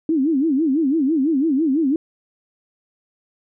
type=tone with vibrato; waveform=sine; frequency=293.7 Hz; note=D4; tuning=in tune; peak=-15 dBFS; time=0.09-1.96 s; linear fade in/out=2 ms; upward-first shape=sine; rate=6 Hz; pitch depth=220 cents each way; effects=none